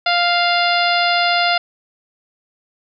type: harmonic tone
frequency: 698.5 Hz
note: F5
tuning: in tune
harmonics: 1 / 2 / 3 / 4 / 5 / 6 / 7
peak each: -17 / -20 / -22 / -23 / -24 / -25 / -25 dBFS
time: 0.06-1.58 s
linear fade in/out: 5 ms
effects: none